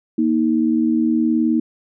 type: tone pair together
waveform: sine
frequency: 235.7 / 315 Hz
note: A#3 / D#4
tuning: +19 / +21 cents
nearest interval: perfect fourth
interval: 502 cents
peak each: -17 dBFS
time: 0.18-1.6 s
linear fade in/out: 5 ms
effects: none